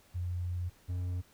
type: tone pair in turn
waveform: sine / triangle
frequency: 88.7 / 89.73 Hz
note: F2 / F2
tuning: +27 / +47 cents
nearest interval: unison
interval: 20 cents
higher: second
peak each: -32 / -30 dBFS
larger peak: second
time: 0.14-0.7 / 0.88-1.22 s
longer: first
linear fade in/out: 20 ms
effects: pink hiss -63 dBFS RMS until 1.33 s